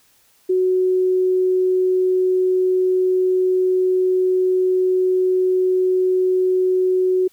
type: tone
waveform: sine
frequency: 370 Hz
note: F#4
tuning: in tune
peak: -14 dBFS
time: 0.49-7.28 s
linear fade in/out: 10 ms
effects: white hiss -57 dBFS RMS until 7.32 s